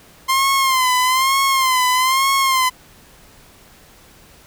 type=tone with vibrato; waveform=sawtooth; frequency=1046.5 Hz; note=C6; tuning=in tune; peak=-10 dBFS; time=0.28-2.7 s; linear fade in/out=20 ms; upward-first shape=sine; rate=1.1 Hz; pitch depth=74 cents each way; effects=pink hiss -47 dBFS RMS until 4.46 s